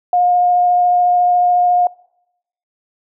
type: tone with vibrato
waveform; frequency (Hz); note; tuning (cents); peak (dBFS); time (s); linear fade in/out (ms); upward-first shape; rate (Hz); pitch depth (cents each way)
sine; 714; F5; +38; -10; 0.13-1.87; 2; sine; 14; 8
effects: noise-tail reverb RT60 0.8 s tail -23 dB re dry